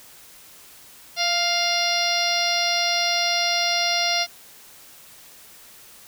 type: harmonic tone with a mistuned harmonic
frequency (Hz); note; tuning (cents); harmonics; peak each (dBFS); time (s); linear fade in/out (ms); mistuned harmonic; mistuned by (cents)
700; F5; +4; 1 / 2 / 3 / 4 / 5 / 6 / 7 / 8; -26 / -32 / -27 / -29 / -29 / -27 / -28 / -27; 1.16-4.27; 50; 1; -26
effects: white hiss -47 dBFS RMS until 6.07 s